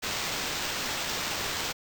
white noise with sample-and-hold, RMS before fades -32 dBFS, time 0.02-1.73 s, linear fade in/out 20 ms, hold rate 11025 Hz, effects none

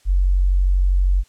sine tone, 46.25 Hz, F#1, in tune, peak -13 dBFS, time 0.05-1.24 s, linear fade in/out 50 ms, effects white hiss -57 dBFS RMS until 1.28 s + low-pass 9000 Hz 12 dB/octave

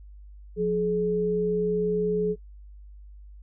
sine tone pair together, 178.4 / 424.3 Hz, F3 / G#4, +37 / +37 cents, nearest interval octave + minor third, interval 1500 cents, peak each -28 / -23 dBFS, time 0.56-2.36 s, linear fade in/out 50 ms, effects noise-tail reverb RT60 0.1 s tail -24 dB re dry + added 50 Hz sine -43 dBFS peak until 3.42 s

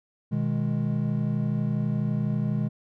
triangle chord, G# minor, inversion first, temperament equal, 123.47 / 155.56 / 207.7 Hz, B2 / D#3 / G#3, 0 / 0 / 0 cents, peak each -26 dBFS, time 0.31-2.69 s, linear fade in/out 20 ms, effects none

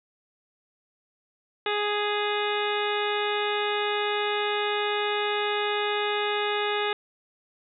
harmonic tone with a mistuned harmonic, 415.3 Hz, G#4, in tune, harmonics 1 / 2 / 3 / 4 / 5 / 6 / 7 / 8 / 9, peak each -28 / -31 / -33 / -34 / -35 / -36 / -36 / -37 / -38 dBFS, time 1.66-6.93 s, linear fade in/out 2 ms, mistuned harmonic 8, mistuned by +71 cents, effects none

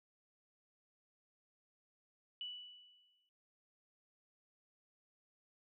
sine tone with exponential decay, 2960 Hz, F#7, in tune, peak -40 dBFS, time 2.41-3.29 s, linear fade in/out 1 ms, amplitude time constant 190 ms, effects none

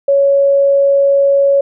sine tone, 557 Hz, C#5, 8 cents sharp, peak -7 dBFS, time 0.08-1.61 s, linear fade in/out 5 ms, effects none

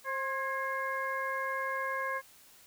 harmonic tone with a mistuned harmonic, 532 Hz, C5, 29 cents sharp, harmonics 1 / 2 / 3 / 4, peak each -38 / -35 / -36 / -42 dBFS, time 0.04-2.22 s, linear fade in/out 50 ms, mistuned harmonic 3, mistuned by +56 cents, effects white hiss -58 dBFS RMS until 2.66 s

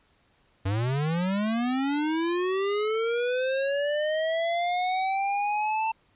square linear sweep, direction up, 92.5 to 894 Hz, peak -25 dBFS, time 0.65-5.92 s, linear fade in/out 10 ms, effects pink hiss -65 dBFS RMS until 6.15 s + resampled to 8000 Hz

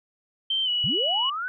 sine tone with pitch glide, 3126 to 2934 Hz, G7 to F#7, -6 to -15 cents, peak -22 dBFS, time 0.5-1.3 s, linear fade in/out 5 ms, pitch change -109 cents, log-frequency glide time 0.64-0.69 s
sine linear sweep, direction up, 102.8 to 1536 Hz, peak -27 dBFS, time 0.84-1.48 s, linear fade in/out 0 ms
effects none

